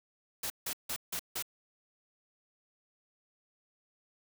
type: noise bursts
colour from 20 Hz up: white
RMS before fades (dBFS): -36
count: 5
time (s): 0.43-1.425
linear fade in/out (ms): 5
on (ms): 71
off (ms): 160
effects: none